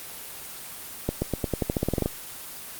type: accelerating click train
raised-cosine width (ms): 2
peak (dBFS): -10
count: 14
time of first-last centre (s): 1.09-2.06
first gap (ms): 130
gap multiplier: 0.9
effects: white hiss -39 dBFS RMS until 2.79 s + Opus 24 kbps